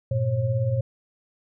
sine tone cluster, 101.1 / 118.7 / 540 Hz, G#2 / A#2 / C#5, -46 / +32 / -45 cents, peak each -29 / -22 / -29 dBFS, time 0.11-0.81 s, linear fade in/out 5 ms, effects none

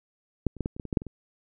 clicks, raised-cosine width 3 ms, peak -10 / -30 / -16 / -15 / -27 / -21 / -24 / -16 / -8 / -25 / -25 dBFS, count 11, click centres 0.467 / 0.567 / 0.607 / 0.659 / 0.765 / 0.798 / 0.853 / 0.928 / 0.972 / 1.019 / 1.067 s, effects none

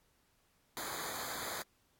pink noise with comb filter, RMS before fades -41 dBFS, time 0.77-1.62 s, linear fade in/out 0 ms, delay 0.36 ms, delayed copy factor -1, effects pink hiss -73 dBFS RMS until 1.99 s + AAC 64 kbps

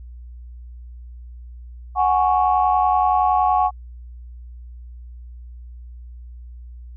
sine chord, F# suspended second, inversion none, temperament equal, 740 / 830.6 / 1108.7 Hz, F#5 / G#5 / C#6, 0 / 0 / 0 cents, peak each -17 / -19 / -20 dBFS, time 1.95-3.71 s, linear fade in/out 50 ms, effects tanh soft clip ceiling -5 dBFS + added 60 Hz sine -35 dBFS peak until 6.96 s

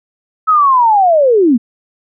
sine linear sweep, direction down, 1302 to 216.4 Hz, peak -6 dBFS, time 0.47-1.58 s, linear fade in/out 20 ms, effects none

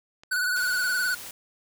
clicks, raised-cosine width 0.2 ms, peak -30 dBFS, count 4, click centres 0.235 / 0.33 / 0.361 / 0.441 s
square tone with vibrato, 1478 Hz, F#6, 2 cents flat, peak -24 dBFS, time 0.31-1.15 s, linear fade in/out 10 ms, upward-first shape triangle, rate 19 Hz, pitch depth 61 cents each way
white noise, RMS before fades -40 dBFS, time 0.56-1.31 s, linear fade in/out 2 ms
effects none

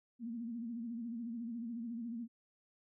sine tone with vibrato, 233.1 Hz, A#3, in tune, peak -39 dBFS, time 0.19-2.28 s, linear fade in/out 50 ms, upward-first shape sine, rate 14 Hz, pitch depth 78 cents each way, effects none

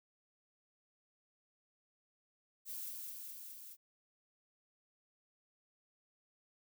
violet noise with echo, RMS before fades -44 dBFS, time 2.65-2.93 s, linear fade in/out 50 ms, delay 210 ms, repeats 4, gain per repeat -2 dB, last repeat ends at 3.77 s, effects none

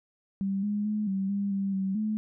sine tone with pitch steps, 195.3 / 207 / 211.8 / 193.2 / 200.3 / 196.2 / 192.1 / 214.8 Hz, G3 / G#3 / G#3 / G3 / G3 / G3 / G3 / A3, -6 / -5 / +34 / -25 / +38 / +2 / -35 / -41 cents, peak -26 dBFS, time 0.41-2.17 s, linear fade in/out 0 ms, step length 220 ms, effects none

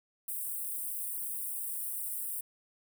white high-pass noise, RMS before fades -37 dBFS, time 0.28-2.41 s, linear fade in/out 5 ms, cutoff 8300 Hz, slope 96 dB/octave, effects none

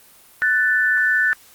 sine tone pair together, 1491 / 1766 Hz, F#6 / A6, +13 / +6 cents, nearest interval minor third, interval 293 cents, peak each -18 / -17 dBFS, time 0.42-1.33 s, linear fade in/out 0 ms, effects white hiss -49 dBFS RMS until 1.54 s + Opus 32 kbps

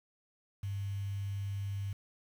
sine tone with quantisation, 99.4 Hz, G2, 25 cents sharp, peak -34 dBFS, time 0.63-1.93 s, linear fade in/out 5 ms, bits 9, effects none

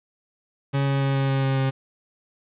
40% pulse tone with pitch steps, 138.59 / 137.79 / 137 / 136.21 / 135.42 / 134.64 / 133.87 Hz, C#3 / C#3 / C#3 / C#3 / C#3 / C3 / C3, 0 / -10 / -20 / -30 / -40 / +50 / +40 cents, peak -19 dBFS, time 0.73-1.71 s, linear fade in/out 20 ms, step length 140 ms, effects resampled to 8000 Hz + 8-bit

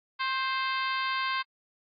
harmonic tone with a mistuned harmonic, 523.3 Hz, C5, in tune, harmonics 2 / 3 / 4 / 5 / 6 / 7 / 8 / 9, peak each -30 / -34 / -36 / -38 / -40 / -41 / -42 / -43 dBFS, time 0.19-1.43 s, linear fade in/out 20 ms, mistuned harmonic 2, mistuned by +24 cents, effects AAC 32 kbps

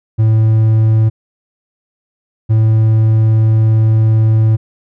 triangle tone pair in turn, 110.3 / 110.3 Hz, A2 / A2, +5 / +5 cents, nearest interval unison, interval 0 cents, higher neither, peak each -5 dBFS, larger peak neither, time 0.18-1.1 / 2.49-4.57 s, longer second, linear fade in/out 20 ms, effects none

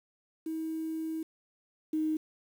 sine tone pair in turn, 320 / 312.1 Hz, D#4 / D#4, +49 / +5 cents, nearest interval unison, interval 44 cents, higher first, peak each -32 / -27 dBFS, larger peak second, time 0.46-1.23 / 1.93-2.17 s, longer first, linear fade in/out 5 ms, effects 9-bit

